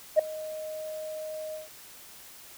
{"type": "tone with ADSR envelope", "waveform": "sine", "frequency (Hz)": 622.3, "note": "D#5", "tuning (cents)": 0, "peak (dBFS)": -12, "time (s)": [0.16, 1.69], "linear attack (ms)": 31, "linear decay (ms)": 5, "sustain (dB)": -22, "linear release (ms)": 150, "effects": ["tanh soft clip ceiling -12 dBFS", "white hiss -49 dBFS RMS until 2.57 s"]}